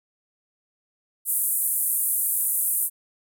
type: band-pass noise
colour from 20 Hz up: pink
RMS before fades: -24 dBFS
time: 1.25-2.9 s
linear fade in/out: 50 ms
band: 9100 to 15000 Hz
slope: 48 dB/octave
effects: none